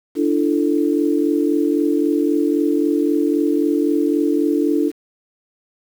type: chord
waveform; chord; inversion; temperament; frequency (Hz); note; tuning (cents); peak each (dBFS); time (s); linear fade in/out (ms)
sine; D suspended second; none; equal with one note detuned; 293.7 / 337.5 / 440; D4 / E4 / A4; 0 / +41 / 0; -17 / -19 / -22; 0.15-4.92; 50
effects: 7-bit